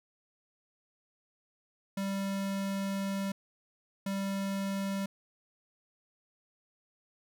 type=tone pair in turn; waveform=square; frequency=196 / 196 Hz; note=G3 / G3; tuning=0 / 0 cents; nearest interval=unison; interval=0 cents; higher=neither; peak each=-32 / -32 dBFS; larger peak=neither; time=1.97-3.32 / 4.06-5.06 s; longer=first; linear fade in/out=5 ms; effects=none